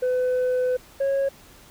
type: tone pair in turn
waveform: sine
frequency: 504 / 548.3 Hz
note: B4 / C#5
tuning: +35 / -19 cents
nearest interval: minor second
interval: 146 cents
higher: second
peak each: -17 dBFS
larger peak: neither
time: 0.02-0.77 / 1-1.29 s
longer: first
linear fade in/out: 10 ms
effects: tanh soft clip ceiling -19 dBFS + pink hiss -50 dBFS RMS until 1.7 s